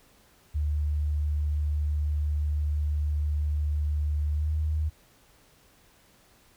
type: tone with pitch glide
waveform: sine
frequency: 74.5 to 77.08 Hz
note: D2 to D#2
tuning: +25 to -16 cents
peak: -24 dBFS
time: 0.54-4.9 s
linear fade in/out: 20 ms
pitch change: +59 cents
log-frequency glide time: 4.32-4.52 s
effects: pink hiss -60 dBFS RMS until 6.56 s